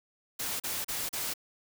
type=noise bursts; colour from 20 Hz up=white; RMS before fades=-34 dBFS; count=4; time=0.39-1.338 s; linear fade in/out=10 ms; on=210 ms; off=36 ms; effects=none